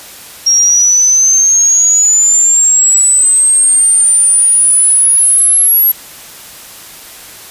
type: exponential sweep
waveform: sine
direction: up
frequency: 5588 to 11590 Hz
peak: -5 dBFS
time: 0.46-5.92 s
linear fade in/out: 10 ms
effects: white hiss -32 dBFS RMS until 7.5 s + resampled to 32000 Hz